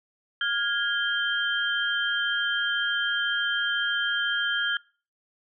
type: tone cluster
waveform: sine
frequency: 1414 / 1648 / 3152 Hz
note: F6 / G#6 / G7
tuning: +21 / -14 / +9 cents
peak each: -28 dBFS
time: 0.41-4.77 s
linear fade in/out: 2 ms
effects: noise-tail reverb RT60 0.4 s tail -23 dB re dry